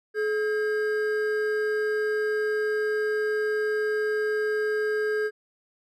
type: tone pair together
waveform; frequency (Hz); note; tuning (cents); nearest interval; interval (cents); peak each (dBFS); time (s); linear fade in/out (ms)
triangle; 427 / 1612.1; G#4 / G6; +48 / +48; octave + major seventh; 2300; -22 / -29; 0.14-5.31; 50
effects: none